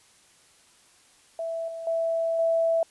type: tone with level steps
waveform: sine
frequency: 660 Hz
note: E5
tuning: 2 cents sharp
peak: -28 / -33 / -23 / -20 dBFS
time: 1.39-2.83 s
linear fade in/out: 2 ms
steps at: 1.68 / 1.87 / 2.39 s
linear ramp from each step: 2 ms
effects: white hiss -58 dBFS RMS until 2.9 s + resampled to 24000 Hz